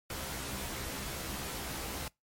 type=noise with comb filter; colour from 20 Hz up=pink; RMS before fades=-39 dBFS; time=0.1-2.08 s; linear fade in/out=2 ms; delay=15 ms; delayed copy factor=+0.75; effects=noise-tail reverb RT60 0.2 s tail -25 dB re dry + MP3 64 kbps